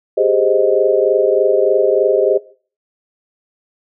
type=chord; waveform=sine; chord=Ab major seventh; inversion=third; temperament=equal; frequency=392 / 415.3 / 523.3 / 622.3 Hz; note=G4 / Ab4 / C5 / Eb5; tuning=0 / 0 / 0 / 0 cents; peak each=-16 dBFS; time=0.17-2.38 s; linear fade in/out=10 ms; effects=noise-tail reverb RT60 0.4 s tail -17 dB re dry